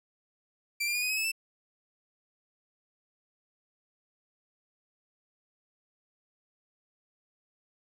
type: tone with pitch steps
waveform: sawtooth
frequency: 2349 / 2397 / 2446 / 2496 / 2547 / 2599 / 2652 Hz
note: D7 / D7 / D#7 / D#7 / D#7 / E7 / E7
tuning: 0 / +35 / -30 / +5 / +40 / -25 / +10 cents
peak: -25 dBFS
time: 0.8-1.318 s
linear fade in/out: 10 ms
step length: 74 ms
effects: none